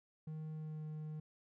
triangle tone with pitch glide, 156.1 to 154.13 Hz, D#3 to D#3, +6 to -16 cents, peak -40 dBFS, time 0.27-1.2 s, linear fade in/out 5 ms, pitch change -22 cents, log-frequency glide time 0.52-0.85 s, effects none

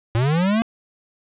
square linear sweep, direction up, 110 to 233.1 Hz, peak -17 dBFS, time 0.15-0.62 s, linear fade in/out 0 ms, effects resampled to 8000 Hz + 9-bit

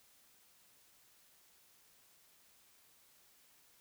silence, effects white hiss -67 dBFS RMS until 3.8 s

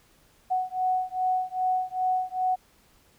sine beating tone pair, 740 / 742.5 Hz, F#5 / F#5, 0 / +6 cents, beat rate 2.5 Hz, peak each -27 dBFS, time 0.5-2.56 s, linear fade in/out 20 ms, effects pink hiss -61 dBFS RMS until 3.18 s

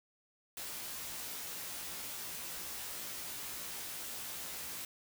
white noise with comb filter, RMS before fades -43 dBFS, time 0.57-4.85 s, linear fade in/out 2 ms, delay 17 ms, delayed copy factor +0.95, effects none

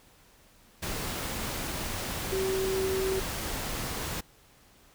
sine tone in noise, 381.4 Hz, G4, 47 cents flat, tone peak -27 dBFS, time 2.32-3.2 s, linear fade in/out 10 ms, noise pink, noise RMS -34 dBFS, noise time 0.82-4.21 s, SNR +4 dB, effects pink hiss -59 dBFS RMS until 4.94 s

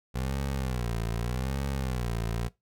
20% pulse tone with vibrato, 62.2 Hz, B1, 13 cents sharp, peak -24 dBFS, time 0.14-2.49 s, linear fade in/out 20 ms, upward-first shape sine, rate 0.83 Hz, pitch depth 170 cents each way, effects noise-tail reverb RT60 0.2 s tail -21 dB re dry

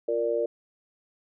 sine chord, Bb major, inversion second, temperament equal, 349.2 / 466.2 / 587.3 Hz, F4 / Bb4 / D5, 0 / 0 / 0 cents, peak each -32 / -26 / -28 dBFS, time 0.08-0.46 s, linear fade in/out 5 ms, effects none

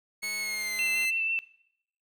sawtooth tone with pitch glide, 2200 to 2065 Hz, C#7 to C7, -14 to -23 cents, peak -27 dBFS, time 0.22-1.11 s, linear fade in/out 20 ms, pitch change -109 cents, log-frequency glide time 0.38-0.76 s
click train, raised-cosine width 0.3 ms, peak -32 dBFS, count 174, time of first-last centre 0.23-1.05 s, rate 211 Hz
sine tone with vibrato, 2672 Hz, E7, 23 cents sharp, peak -26 dBFS, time 0.79-1.39 s, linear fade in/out 0 ms, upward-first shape square, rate 6.1 Hz, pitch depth 14 cents each way
effects noise-tail reverb RT60 0.7 s tail -20 dB re dry

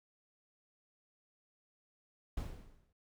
brown noise with exponential decay, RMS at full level -36 dBFS, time 2.37-2.93 s, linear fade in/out 5 ms, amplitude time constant 120 ms, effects none

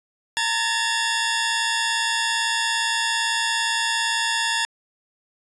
15% pulse tone pair together, 915.3 / 1713 Hz, A#5 / A6, -32 / -47 cents, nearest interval major seventh, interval 1085 cents, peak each -17 dBFS, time 0.37-4.65 s, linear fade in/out 0 ms, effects resampled to 24000 Hz

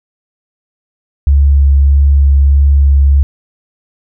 sine tone with vibrato, 69.9 Hz, C#2, 15 cents sharp, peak -4 dBFS, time 1.27-3.23 s, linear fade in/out 0 ms, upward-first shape sine, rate 1.6 Hz, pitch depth 12 cents each way, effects none

